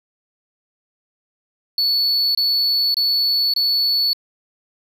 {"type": "tone bursts", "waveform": "triangle", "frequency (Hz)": 4435, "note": "C#8", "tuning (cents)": 0, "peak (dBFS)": -14, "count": 4, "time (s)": [1.78, 4.132], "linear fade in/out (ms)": 2, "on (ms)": 570, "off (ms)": 24, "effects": []}